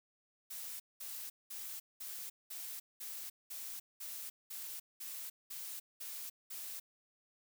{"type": "noise bursts", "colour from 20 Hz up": "blue", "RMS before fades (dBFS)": -45, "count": 13, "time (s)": [0.5, 6.8], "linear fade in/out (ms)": 10, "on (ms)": 300, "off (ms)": 200, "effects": []}